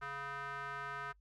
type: tone with band-pass filter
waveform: square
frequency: 140 Hz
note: C#3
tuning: 18 cents sharp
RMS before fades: -43 dBFS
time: 0.01-1.13 s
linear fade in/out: 20 ms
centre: 1400 Hz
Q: 3.9
effects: noise-tail reverb RT60 0.1 s tail -26 dB re dry + added 50 Hz sine -64 dBFS peak until 1.2 s